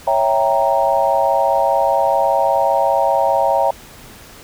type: chord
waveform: sine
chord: C# diminished seventh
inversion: none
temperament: equal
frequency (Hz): 554.4 / 659.3 / 784 / 932.3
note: C#5 / E5 / G5 / Bb5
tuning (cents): 0 / 0 / 0 / 0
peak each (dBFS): -18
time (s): 0.07-3.71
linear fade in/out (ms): 5
effects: pink hiss -40 dBFS RMS until 4.43 s